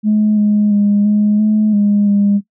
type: tone with pitch steps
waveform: sine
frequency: 212.5 / 208.8 / 204.6 / 209.1 / 213.9 / 205.1 / 202.4 Hz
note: G#3 / G#3 / G#3 / G#3 / A3 / G#3 / G#3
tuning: +40 / +10 / -26 / +12 / -49 / -21 / -44 cents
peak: -8 dBFS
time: 0.03-2.41 s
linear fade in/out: 50 ms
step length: 340 ms
effects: noise-tail reverb RT60 0.1 s tail -17 dB re dry + tanh soft clip ceiling -5 dBFS